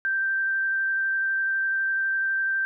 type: tone with vibrato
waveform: sine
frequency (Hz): 1568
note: G6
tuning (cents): 0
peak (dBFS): -22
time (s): 0.05-2.65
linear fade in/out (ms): 0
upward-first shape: triangle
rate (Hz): 12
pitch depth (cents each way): 10
effects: none